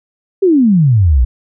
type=exponential sweep; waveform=sine; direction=down; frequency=404.1 to 56 Hz; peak=-6 dBFS; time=0.42-1.25 s; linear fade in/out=10 ms; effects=none